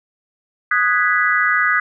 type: chord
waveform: sine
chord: G# minor seventh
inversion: second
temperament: equal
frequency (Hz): 1244.5 / 1480 / 1661.2 / 1975.5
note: D#6 / F#6 / G#6 / B6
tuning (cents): 0 / 0 / 0 / 0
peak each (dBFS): -19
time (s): 0.71-1.8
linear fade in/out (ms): 5
effects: none